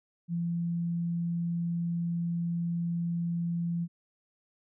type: tone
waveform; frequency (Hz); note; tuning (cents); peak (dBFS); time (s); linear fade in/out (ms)
sine; 170.4; F3; -42; -28; 0.28-3.88; 50
effects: none